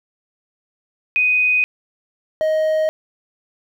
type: tone pair in turn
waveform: sine / triangle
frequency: 2496 / 626.5 Hz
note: D#7 / D#5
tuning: +5 / +12 cents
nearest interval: 2 octaves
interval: 2393 cents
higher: first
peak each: -13 dBFS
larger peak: neither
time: 1.16-1.64 / 2.41-2.89 s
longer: neither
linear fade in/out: 0 ms
effects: 9-bit